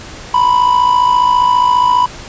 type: tone with amplitude modulation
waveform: triangle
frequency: 987.8 Hz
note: B5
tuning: in tune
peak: -3 dBFS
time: 0.34-2.06 s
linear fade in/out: 5 ms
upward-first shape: sine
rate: 54.8 Hz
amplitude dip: 65%
effects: pink hiss -31 dBFS RMS until 2.28 s + resampled to 16000 Hz